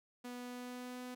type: tone with pitch glide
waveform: sawtooth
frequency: 245.8 to 249.8 Hz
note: B3 to B3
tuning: -8 to +20 cents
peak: -40 dBFS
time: 0.24-1.15 s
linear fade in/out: 10 ms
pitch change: +28 cents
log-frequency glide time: 0.35-1.02 s
effects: none